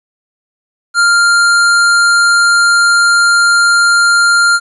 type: tone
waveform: square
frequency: 1396.9 Hz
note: F6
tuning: in tune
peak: -7 dBFS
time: 0.94-4.6 s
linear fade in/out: 50 ms
effects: resampled to 24000 Hz + 8-bit